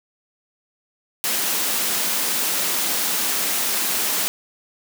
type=high-pass noise; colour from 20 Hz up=white; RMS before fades=-22 dBFS; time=1.24-4.28 s; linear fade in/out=0 ms; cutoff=160 Hz; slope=96 dB/octave; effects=none